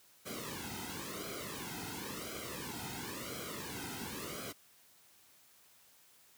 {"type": "noise with flanger", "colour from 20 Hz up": "pink", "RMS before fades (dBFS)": -43, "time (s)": [0.25, 4.53], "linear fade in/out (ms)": 20, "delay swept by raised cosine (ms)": [1.1, 1.77], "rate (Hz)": 0.96, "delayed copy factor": -0.85, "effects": ["white hiss -64 dBFS RMS until 6.37 s", "high-pass 60 Hz 12 dB/octave"]}